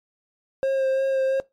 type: tone with vibrato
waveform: triangle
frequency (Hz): 534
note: C5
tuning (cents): +35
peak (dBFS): -17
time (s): 0.63-1.4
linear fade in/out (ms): 0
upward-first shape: sine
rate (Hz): 2.9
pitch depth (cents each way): 16
effects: noise-tail reverb RT60 0.2 s tail -21 dB re dry + MP3 64 kbps